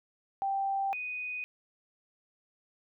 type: tone pair in turn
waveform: sine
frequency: 784 / 2489 Hz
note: G5 / D#7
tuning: 0 / 0 cents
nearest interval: octave + minor sixth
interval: 2000 cents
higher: second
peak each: -28 / -34 dBFS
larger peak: first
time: 0.42-0.93 / 0.93-1.44 s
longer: neither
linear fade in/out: 0 ms
effects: none